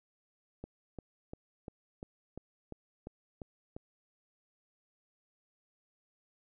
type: click train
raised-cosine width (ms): 2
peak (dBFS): -29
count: 10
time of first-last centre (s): 0.64-3.765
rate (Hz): 2.88
effects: none